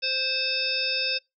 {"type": "harmonic tone", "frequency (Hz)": 523.3, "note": "C5", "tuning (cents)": 0, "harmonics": [1, 3, 5, 7, 9, 10], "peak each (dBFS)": [-36, -38, -28, -32, -33, -28], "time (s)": [0.02, 1.19], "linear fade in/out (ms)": 20, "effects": ["noise-tail reverb RT60 0.2 s tail -23 dB re dry"]}